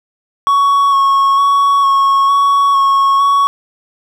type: tone with vibrato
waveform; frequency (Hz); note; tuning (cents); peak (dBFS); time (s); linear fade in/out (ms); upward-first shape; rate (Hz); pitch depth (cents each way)
triangle; 1108.7; C#6; 0; -6; 0.47-3.47; 0; square; 1.1; 15
effects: none